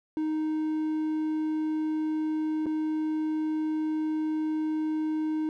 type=tone with dropouts; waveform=triangle; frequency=311.1 Hz; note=D#4; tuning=in tune; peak=-24 dBFS; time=0.17-5.49 s; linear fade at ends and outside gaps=1 ms; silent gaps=2.659-2.665 s; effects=none